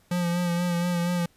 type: tone with vibrato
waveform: square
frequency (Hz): 174.6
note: F3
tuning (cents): 0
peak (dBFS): -24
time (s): 0.11-1.26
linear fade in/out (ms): 5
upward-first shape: sine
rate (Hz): 4.2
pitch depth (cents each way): 32
effects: pink hiss -62 dBFS RMS until 1.36 s + resampled to 32000 Hz